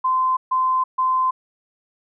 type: tone bursts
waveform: sine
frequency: 1033 Hz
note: C6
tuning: 22 cents flat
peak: -16 dBFS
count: 3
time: 0.04-1.31 s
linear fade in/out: 10 ms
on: 330 ms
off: 140 ms
effects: none